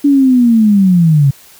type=linear sweep; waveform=sine; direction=down; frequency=289.4 to 133.7 Hz; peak=-5 dBFS; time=0.04-1.31 s; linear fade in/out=10 ms; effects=white hiss -41 dBFS RMS until 1.59 s